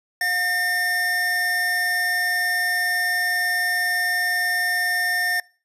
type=tone pair together; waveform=square; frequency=716.4 / 1811 Hz; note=F5 / A6; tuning=+44 / +49 cents; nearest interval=octave + major third; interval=1605 cents; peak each=-31 / -21 dBFS; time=0.21-5.4 s; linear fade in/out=2 ms; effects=noise-tail reverb RT60 0.4 s tail -25 dB re dry + resampled to 32000 Hz